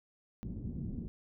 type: low-pass noise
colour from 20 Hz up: white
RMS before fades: -40 dBFS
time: 0.43-1.08 s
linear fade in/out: 0 ms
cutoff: 240 Hz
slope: 24 dB/octave
effects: none